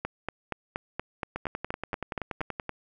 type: two click trains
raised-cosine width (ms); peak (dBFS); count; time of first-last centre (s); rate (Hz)
0.5; -15 / -17; 11 / 15; 0.05-2.414 / 1.36-2.693; 4.23 / 10.5
effects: none